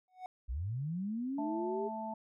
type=tone with exponential growth; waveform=triangle; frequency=740 Hz; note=F#5; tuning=in tune; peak=-35 dBFS; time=0.08-0.26 s; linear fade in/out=1 ms; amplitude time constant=38 ms
type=linear sweep; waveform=sine; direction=up; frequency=52.2 to 415.3 Hz; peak=-34 dBFS; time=0.48-1.89 s; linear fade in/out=20 ms
type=harmonic tone; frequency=220 Hz; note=A3; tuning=in tune; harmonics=1 / 3 / 4; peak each=-42 / -43 / -40 dBFS; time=1.38-2.14 s; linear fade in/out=5 ms
effects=none